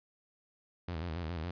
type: tone with vibrato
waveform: sawtooth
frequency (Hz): 83.3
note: E2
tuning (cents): +19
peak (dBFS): -32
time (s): 0.88-1.51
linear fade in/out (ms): 5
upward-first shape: square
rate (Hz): 7.2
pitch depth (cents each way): 98
effects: resampled to 11025 Hz